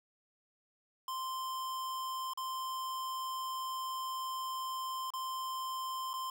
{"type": "tone with dropouts", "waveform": "square", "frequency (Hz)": 1043, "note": "C6", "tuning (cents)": -6, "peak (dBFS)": -37, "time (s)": [1.08, 6.3], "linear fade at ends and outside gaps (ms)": 2, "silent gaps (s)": [[2.335, 2.374], [5.104, 5.136], [6.133, 6.138]], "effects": []}